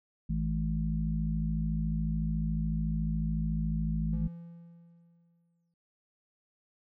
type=harmonic tone; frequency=53.9 Hz; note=A1; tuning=35 cents flat; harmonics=1 / 3 / 4; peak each=-32 / -31 / -35 dBFS; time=0.29-4.28 s; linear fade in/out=10 ms
type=tone with exponential decay; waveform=triangle; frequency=169.7 Hz; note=F3; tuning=49 cents flat; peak=-34 dBFS; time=4.13-5.74 s; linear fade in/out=2 ms; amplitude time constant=350 ms
effects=none